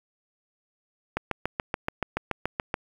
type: click train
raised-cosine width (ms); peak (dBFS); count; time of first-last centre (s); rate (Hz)
0.5; -11; 12; 1.17-2.741; 7
effects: 7-bit